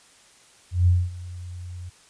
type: tone with ADSR envelope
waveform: sine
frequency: 89 Hz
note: F2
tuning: 33 cents sharp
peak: -13 dBFS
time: 0.71-1.9 s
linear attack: 160 ms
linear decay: 230 ms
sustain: -20 dB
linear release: 15 ms
effects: white hiss -54 dBFS RMS until 2.09 s + resampled to 22050 Hz